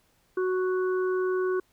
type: harmonic tone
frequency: 370.3 Hz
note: F#4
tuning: 1 cent sharp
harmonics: 1 / 3 / 4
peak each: -24 / -36 / -37 dBFS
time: 0.37-1.6 s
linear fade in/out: 5 ms
effects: pink hiss -67 dBFS RMS until 1.72 s